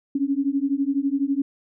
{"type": "beating tone pair", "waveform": "sine", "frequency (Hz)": [271.6, 283.6], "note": ["C#4", "C#4"], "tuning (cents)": [-35, 40], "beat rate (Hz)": 12, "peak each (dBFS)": [-23, -23], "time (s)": [0.15, 1.42], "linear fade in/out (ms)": 5, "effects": []}